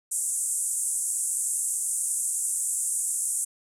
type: band-pass noise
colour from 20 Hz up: pink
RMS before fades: -28 dBFS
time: 0.11-3.45 s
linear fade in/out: 10 ms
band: 7800 to 10000 Hz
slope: 48 dB/octave
effects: none